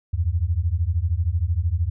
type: beating tone pair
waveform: sine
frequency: 78.8 / 91.8 Hz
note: D#2 / F#2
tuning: +23 / -13 cents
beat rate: 13 Hz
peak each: -22 dBFS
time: 0.13-1.9 s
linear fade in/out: 10 ms
effects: none